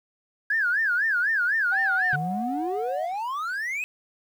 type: tone with vibrato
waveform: sine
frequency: 1600 Hz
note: G6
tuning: 35 cents sharp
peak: -20 dBFS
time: 0.5-2.16 s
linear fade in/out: 5 ms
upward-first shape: sine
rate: 4 Hz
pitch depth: 220 cents each way
type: tone with pitch glide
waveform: sine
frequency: 775 to 733.2 Hz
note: G5 to F#5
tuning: -20 to -16 cents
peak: -28 dBFS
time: 1.71-3.07 s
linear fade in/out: 20 ms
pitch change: -96 cents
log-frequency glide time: 1.89-2.06 s
type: exponential sweep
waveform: triangle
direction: up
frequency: 138.5 to 2595 Hz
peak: -25 dBFS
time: 2.13-3.84 s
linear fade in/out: 0 ms
effects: tanh soft clip ceiling -14 dBFS + 9-bit